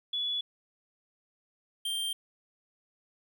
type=tone pair in turn; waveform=sine / square; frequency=3416 / 3169 Hz; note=G#7 / G7; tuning=+48 / +18 cents; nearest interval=minor second; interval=130 cents; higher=first; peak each=-29 / -31 dBFS; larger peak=first; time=0.13-0.41 / 1.85-2.13 s; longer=neither; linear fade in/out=5 ms; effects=11-bit